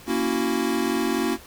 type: chord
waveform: square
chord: F# dominant seventh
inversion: first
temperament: equal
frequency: 233.1 / 277.2 / 329.6 / 370 Hz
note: A#3 / C#4 / E4 / F#4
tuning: 0 / 0 / 0 / 0 cents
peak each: -28 dBFS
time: 0.06-1.38 s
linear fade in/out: 50 ms
effects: pink hiss -46 dBFS RMS until 1.46 s